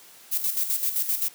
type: noise with tremolo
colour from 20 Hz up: violet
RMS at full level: -24 dBFS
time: 0.31-1.29 s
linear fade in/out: 20 ms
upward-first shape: square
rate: 7.7 Hz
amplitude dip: 60%
effects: white hiss -50 dBFS RMS until 1.34 s + high-pass 150 Hz 12 dB/octave